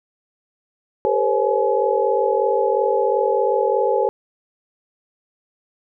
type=tone cluster; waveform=sine; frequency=398.7 / 455.7 / 501 / 544 / 847 Hz; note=G4 / A#4 / B4 / C#5 / G#5; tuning=+29 / -39 / +25 / -33 / +34 cents; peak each=-22 dBFS; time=1.05-4.09 s; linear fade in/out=0 ms; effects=none